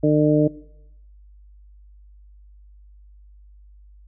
harmonic tone, 150.8 Hz, D3, 46 cents sharp, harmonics 1 / 2 / 3 / 4, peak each -20 / -17 / -21 / -22 dBFS, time 0.03-0.48 s, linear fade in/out 10 ms, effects noise-tail reverb RT60 0.8 s tail -20 dB re dry + added 50 Hz sine -45 dBFS peak until 4.07 s

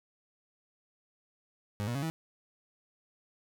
30% pulse tone with pitch steps, 103 / 119.69 / 139.09 / 161.62 Hz, G#2 / A#2 / C#3 / E3, -14 / +46 / +6 / -34 cents, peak -29 dBFS, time 1.8-2.1 s, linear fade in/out 0 ms, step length 75 ms, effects none

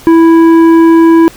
triangle tone with tanh clipping, 329.6 Hz, E4, in tune, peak -3 dBFS, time 0.07-1.28 s, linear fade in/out 0 ms, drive 14 dB, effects pink hiss -34 dBFS RMS until 1.36 s

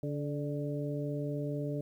harmonic tone with a mistuned harmonic, 144.3 Hz, D3, 30 cents flat, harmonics 1 / 2 / 3 / 4, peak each -35 / -38 / -40 / -41 dBFS, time 0.03-1.81 s, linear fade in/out 2 ms, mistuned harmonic 4, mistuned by +38 cents, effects 11-bit

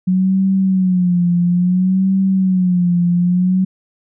sine tone with vibrato, 183 Hz, F#3, 19 cents flat, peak -11 dBFS, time 0.07-3.65 s, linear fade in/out 10 ms, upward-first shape sine, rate 0.59 Hz, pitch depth 84 cents each way, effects none

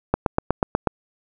click train, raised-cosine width 1 ms, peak -3 dBFS, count 7, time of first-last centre 0.14-0.873 s, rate 8.19 Hz, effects none

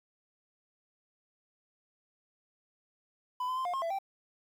triangle tone with pitch steps, 1000 / 1022 / 1042 / 710 / 1069 / 668 / 781 Hz, B5 / C6 / C6 / F5 / C6 / E5 / G5, +21 / -41 / -7 / +28 / +37 / +23 / -7 cents, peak -29 dBFS, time 3.4-3.988 s, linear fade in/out 5 ms, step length 84 ms, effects 10-bit

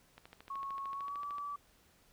click train, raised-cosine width 0.3 ms, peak -35 dBFS, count 17, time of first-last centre 0.18-1.383 s, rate 13.3 Hz
sine tone with pitch glide, 1100 to 1152.7 Hz, C#6 to D6, -14 to -33 cents, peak -38 dBFS, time 0.5-1.56 s, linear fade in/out 5 ms, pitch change +81 cents, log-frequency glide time 0.91-1.21 s
effects pink hiss -67 dBFS RMS until 2.12 s

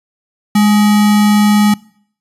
sine tone with sample-and-hold, 207.7 Hz, G#3, in tune, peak -6 dBFS, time 0.55-1.74 s, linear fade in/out 5 ms, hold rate 1050 Hz, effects noise-tail reverb RT60 0.6 s tail -23 dB re dry + resampled to 32000 Hz

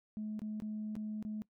sine tone with dropouts, 213.9 Hz, A3, 49 cents flat, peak -36 dBFS, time 0.17-1.42 s, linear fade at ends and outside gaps 0 ms, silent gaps 0.393-0.418 / 0.601-0.621 / 0.954-0.965 / 1.226-1.25 s, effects noise-tail reverb RT60 0.1 s tail -21 dB re dry + tanh soft clip ceiling -33 dBFS

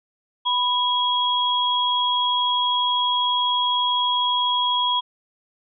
sine tone pair together, 987.8 / 3304 Hz, B5 / G#7, 0 / -10 cents, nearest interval octave + major sixth, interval 2090 cents, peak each -21 / -21 dBFS, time 0.45-5.01 s, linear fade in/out 20 ms, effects none

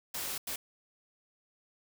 white noise bursts at uneven times, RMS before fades -37 dBFS, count 2, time 0.14-0.38 / 0.47-0.56 s, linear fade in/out 5 ms, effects none

